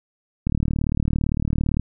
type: click train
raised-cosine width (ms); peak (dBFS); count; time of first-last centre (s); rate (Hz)
5; -9; 51; 0.47-1.796; 37.7
effects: none